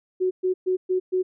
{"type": "tone bursts", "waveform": "sine", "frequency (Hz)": 370, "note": "F#4", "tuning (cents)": 0, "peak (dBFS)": -19, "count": 5, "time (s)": [0.2, 1.23], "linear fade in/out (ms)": 20, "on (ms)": 110, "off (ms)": 120, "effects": []}